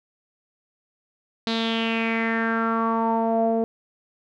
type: tone with low-pass filter sweep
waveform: sawtooth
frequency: 226.8 Hz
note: A#3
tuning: 47 cents flat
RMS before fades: -23 dBFS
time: 1.47-3.64 s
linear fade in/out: 0 ms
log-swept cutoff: 4100 to 560 Hz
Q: 5.4
effects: none